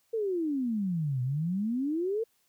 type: exponential two-way sweep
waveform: sine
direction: down then up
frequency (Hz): 466.2 to 122.5 to 466.2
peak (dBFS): -27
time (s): 0.13-2.24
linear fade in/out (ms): 10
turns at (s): 1.22
effects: white hiss -71 dBFS RMS until 2.48 s